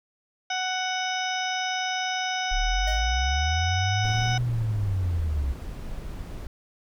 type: harmonic tone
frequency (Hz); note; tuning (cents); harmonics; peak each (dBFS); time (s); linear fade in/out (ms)
743; F#5; +7; 1 / 2 / 3 / 4 / 5 / 7 / 8; -29 / -32 / -34 / -35 / -36 / -37 / -38; 0.5-4.38; 5
type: linear two-way sweep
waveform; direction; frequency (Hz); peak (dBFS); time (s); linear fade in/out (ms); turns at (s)
sine; up then down; 32.12 to 123.47 to 65.4; -23; 2.51-5.53; 10; 4.41
type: tone with exponential decay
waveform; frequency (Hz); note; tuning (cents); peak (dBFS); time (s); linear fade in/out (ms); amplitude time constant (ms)
square; 625; D#5; +8; -32; 2.87-3.19; 5; 69
type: noise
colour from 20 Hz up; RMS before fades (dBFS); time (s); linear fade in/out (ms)
brown; -35; 4.04-6.47; 2
effects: none